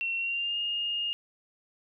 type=tone with pitch glide; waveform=sine; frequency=2721 to 2838 Hz; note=F7 to F7; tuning=-46 to +27 cents; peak=-28 dBFS; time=0.01-1.13 s; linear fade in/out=0 ms; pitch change=+73 cents; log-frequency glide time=0.17-0.58 s; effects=none